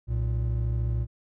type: tone pair together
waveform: triangle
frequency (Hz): 62.41 / 115.9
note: B1 / A#2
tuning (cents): +19 / -10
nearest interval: major seventh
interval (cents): 1071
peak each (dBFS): -25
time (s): 0.07-1.07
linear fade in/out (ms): 50
effects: none